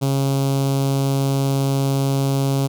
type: tone with notch filter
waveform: sawtooth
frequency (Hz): 136.9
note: C#3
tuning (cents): -21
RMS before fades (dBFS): -19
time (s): 0.01-2.68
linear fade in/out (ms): 20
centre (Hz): 1800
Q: 0.68
effects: none